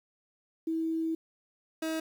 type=tone pair in turn; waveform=sine / 30% pulse; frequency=324.3 / 319.7 Hz; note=E4 / D#4; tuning=-28 / +47 cents; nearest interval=unison; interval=25 cents; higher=first; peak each=-28 dBFS; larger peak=neither; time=0.67-1.15 / 1.82-2 s; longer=first; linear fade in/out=5 ms; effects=10-bit